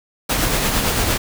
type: noise with tremolo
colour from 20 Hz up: pink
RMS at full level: -17 dBFS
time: 0.29-1.18 s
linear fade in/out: 10 ms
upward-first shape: triangle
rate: 8.8 Hz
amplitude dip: 40%
effects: none